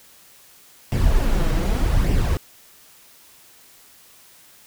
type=noise with flanger; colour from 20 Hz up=brown; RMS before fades=-18 dBFS; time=0.92-2.37 s; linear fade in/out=0 ms; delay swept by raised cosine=0.37 to 6.27 ms; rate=0.84 Hz; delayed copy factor=+0.55; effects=white hiss -50 dBFS RMS until 4.66 s